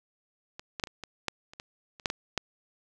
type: clicks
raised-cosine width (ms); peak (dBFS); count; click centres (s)
0.2; -23 / -18 / -9 / -27 / -22 / -11 / -30 / -23 / -30 / -9 / -14 / -10; 12; 0.595 / 0.798 / 0.838 / 0.872 / 1.037 / 1.283 / 1.535 / 1.599 / 1.998 / 2.058 / 2.101 / 2.377
effects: none